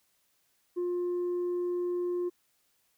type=tone with tanh clipping; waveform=sine; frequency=354 Hz; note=F4; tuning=23 cents sharp; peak=-29 dBFS; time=0.76-2.3 s; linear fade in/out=20 ms; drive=1 dB; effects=white hiss -72 dBFS RMS until 2.97 s